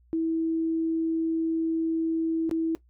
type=tone with dropouts; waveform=sine; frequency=325.5 Hz; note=E4; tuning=22 cents flat; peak=-23 dBFS; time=0.13-2.75 s; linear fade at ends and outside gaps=0 ms; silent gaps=2.494-2.512 s; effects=noise-tail reverb RT60 0.1 s tail -17 dB re dry + added 60 Hz sine -57 dBFS peak until 2.89 s